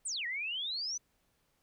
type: exponential two-way sweep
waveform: sine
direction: down then up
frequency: 9397 to 1852 to 6150 Hz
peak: -34 dBFS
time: 0.05-0.98 s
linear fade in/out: 10 ms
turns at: 0.26 s
effects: pink hiss -75 dBFS RMS until 1.62 s